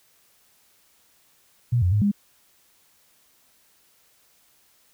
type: tone with pitch steps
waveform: sine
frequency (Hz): 120.6 / 90 / 104.3 / 203.3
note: B2 / F#2 / G#2 / G#3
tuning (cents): -41 / -47 / +8 / -37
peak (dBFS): -17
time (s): 1.72-2.116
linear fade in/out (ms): 10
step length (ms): 99
effects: white hiss -61 dBFS RMS until 4.93 s